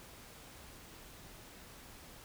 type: silence
effects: pink hiss -54 dBFS RMS until 2.24 s